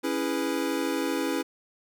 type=chord; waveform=square; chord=C# minor seventh; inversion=none; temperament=equal with one note detuned; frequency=277.2 / 329.6 / 413.6 / 493.9 Hz; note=C#4 / E4 / G#4 / B4; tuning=0 / 0 / -7 / 0 cents; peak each=-31 / -31 / -35 / -34 dBFS; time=0.03-1.43 s; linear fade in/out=20 ms; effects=none